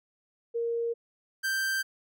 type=tone pair in turn; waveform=sine / 45% pulse; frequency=466.2 / 1568.1 Hz; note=A#4 / G6; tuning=0 / 0 cents; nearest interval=octave + major sixth; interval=2100 cents; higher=second; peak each=-27 dBFS; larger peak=neither; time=0.54-0.94 / 1.43-1.83 s; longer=neither; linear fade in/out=20 ms; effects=none